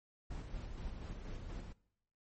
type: noise with tremolo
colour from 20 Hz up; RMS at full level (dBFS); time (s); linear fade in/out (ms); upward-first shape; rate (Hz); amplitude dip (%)
brown; -43; 0.3-1.73; 10; square; 4.2; 35
effects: noise-tail reverb RT60 0.8 s tail -22 dB re dry + MP3 32 kbps